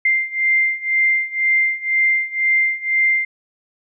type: beating tone pair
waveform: sine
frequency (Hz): 2093 / 2095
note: C7 / C7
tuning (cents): 0 / +2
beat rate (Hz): 2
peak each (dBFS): -19 / -17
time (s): 0.05-3.25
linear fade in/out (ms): 5
effects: none